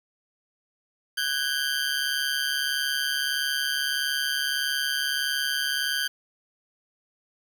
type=ring-modulated tone; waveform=20% pulse; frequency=1568 Hz; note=G6; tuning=in tune; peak=-17 dBFS; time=1.17-6.08 s; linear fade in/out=10 ms; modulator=70.8 Hz; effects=8-bit